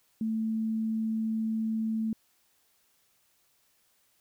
sine tone, 221.4 Hz, A3, 11 cents sharp, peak -27 dBFS, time 0.21-2.13 s, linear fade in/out 2 ms, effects white hiss -69 dBFS RMS until 4.2 s

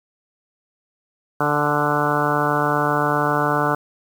harmonic tone with a mistuned harmonic, 147.5 Hz, D3, 8 cents sharp, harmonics 1 / 2 / 3 / 4 / 5 / 6 / 7 / 8 / 9 / 10, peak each -26 / -26 / -26 / -26 / -26 / -26 / -26 / -26 / -26 / -26 dBFS, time 1.4-3.75 s, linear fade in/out 5 ms, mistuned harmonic 6, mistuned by -16 cents, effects 7-bit

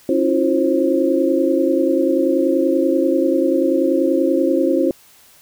sine tone cluster, 273.5 / 323.9 / 354.2 / 532 Hz, C#4 / E4 / F4 / C5, -23 / -30 / +24 / +29 cents, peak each -19 dBFS, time 0.09-4.91 s, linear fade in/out 2 ms, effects white hiss -49 dBFS RMS until 5.41 s

